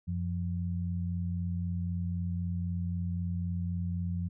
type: tone pair together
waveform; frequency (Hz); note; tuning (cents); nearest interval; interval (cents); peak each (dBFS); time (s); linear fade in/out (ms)
sine; 90.75 / 174.61; F#2 / F3; -33 / 0; major seventh; 1133; -32 / -34; 0.07-4.29; 20
effects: none